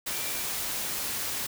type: tone in noise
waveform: sine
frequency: 2349 Hz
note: D7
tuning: in tune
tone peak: -43 dBFS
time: 0.11-0.43 s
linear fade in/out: 10 ms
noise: white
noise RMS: -32 dBFS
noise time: 0.06-1.47 s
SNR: -14 dB
effects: none